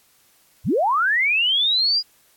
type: linear sweep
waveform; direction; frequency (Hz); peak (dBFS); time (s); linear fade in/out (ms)
sine; up; 55.3 to 4939; -16; 0.64-2.03; 50
effects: white hiss -58 dBFS RMS until 2.36 s + AAC 64 kbps